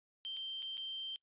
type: tone with dropouts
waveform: sine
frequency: 3136 Hz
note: G7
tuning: in tune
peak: -39 dBFS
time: 0.25-1.16 s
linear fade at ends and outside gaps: 0 ms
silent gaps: 0.366-0.37 / 0.622-0.627 / 0.771-0.778 s
effects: noise-tail reverb RT60 0.1 s tail -23 dB re dry + resampled to 8000 Hz